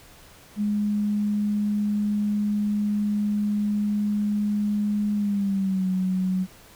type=tone with pitch glide; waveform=sine; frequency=207.7 to 186.11 Hz; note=G#3 to F#3; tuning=0 to +10 cents; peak=-21 dBFS; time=0.56-6.47 s; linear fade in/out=50 ms; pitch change=-190 cents; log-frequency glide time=5.15-5.88 s; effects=pink hiss -50 dBFS RMS until 6.75 s